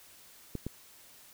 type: clicks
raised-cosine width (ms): 3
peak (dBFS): -22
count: 2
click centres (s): 0.553 / 0.666
effects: white hiss -56 dBFS RMS until 1.33 s